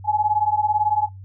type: beating tone pair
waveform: sine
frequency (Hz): 837 / 855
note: G#5 / A5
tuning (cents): +13 / -50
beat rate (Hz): 18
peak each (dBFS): -20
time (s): 0.04-1.09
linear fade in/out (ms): 50
effects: noise-tail reverb RT60 0.2 s tail -26 dB re dry + added 96 Hz sine -36 dBFS peak until 1.24 s